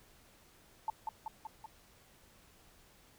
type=tone with echo; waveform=sine; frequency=880 Hz; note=A5; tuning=in tune; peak=-31 dBFS; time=0.88-0.9 s; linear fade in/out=2 ms; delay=190 ms; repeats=4; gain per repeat=-3 dB; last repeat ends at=1.66 s; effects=pink hiss -63 dBFS RMS until 3.18 s